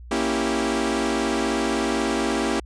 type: chord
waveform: sawtooth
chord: A# diminished seventh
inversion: none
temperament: equal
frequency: 233.1 / 277.2 / 329.6 / 392 Hz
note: A#3 / C#4 / E4 / G4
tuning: 0 / 0 / 0 / 0 cents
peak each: -23 dBFS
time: 0.11-2.6 s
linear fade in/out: 5 ms
effects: added 60 Hz sine -38 dBFS peak until 2.65 s + resampled to 22050 Hz